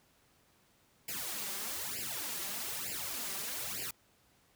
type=noise with flanger; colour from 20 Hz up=white; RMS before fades=-39 dBFS; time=1.08-3.91 s; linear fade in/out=5 ms; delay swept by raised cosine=0.4 to 5.2 ms; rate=1.1 Hz; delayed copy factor=+0.95; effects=pink hiss -68 dBFS RMS until 4.55 s + high-pass 60 Hz 12 dB/octave